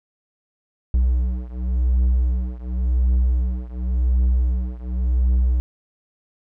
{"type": "beating tone pair", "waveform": "triangle", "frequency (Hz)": [61.74, 62.65], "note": ["B1", "B1"], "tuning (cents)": [0, 25], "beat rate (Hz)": 0.91, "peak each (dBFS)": [-17, -19], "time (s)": [0.94, 5.6], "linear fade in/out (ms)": 0, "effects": []}